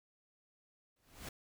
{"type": "noise with exponential growth", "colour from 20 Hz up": "pink", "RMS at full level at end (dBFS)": -42, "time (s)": [0.96, 1.29], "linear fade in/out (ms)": 5, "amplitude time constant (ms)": 71, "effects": []}